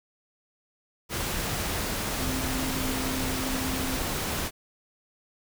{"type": "tone in noise", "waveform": "sine", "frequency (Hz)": 260.6, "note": "C4", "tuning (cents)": -7, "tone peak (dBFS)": -32, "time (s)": [2.18, 4], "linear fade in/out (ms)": 50, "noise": "pink", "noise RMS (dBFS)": -30, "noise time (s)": [1.09, 4.51], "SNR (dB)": -5, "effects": []}